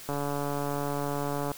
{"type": "click train", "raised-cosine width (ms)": 1, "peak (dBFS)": -18, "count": 205, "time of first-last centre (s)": [0.09, 1.517], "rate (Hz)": 143, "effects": ["white hiss -45 dBFS RMS until 1.57 s"]}